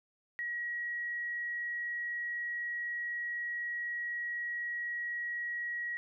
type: tone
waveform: sine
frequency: 1908 Hz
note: A#6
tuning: 40 cents sharp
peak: -34 dBFS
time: 0.39-5.97 s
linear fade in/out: 0 ms
effects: none